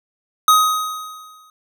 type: tone with exponential decay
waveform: square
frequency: 1257 Hz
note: D#6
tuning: 17 cents sharp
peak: -8 dBFS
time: 0.48-1.5 s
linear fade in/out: 2 ms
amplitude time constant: 220 ms
effects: none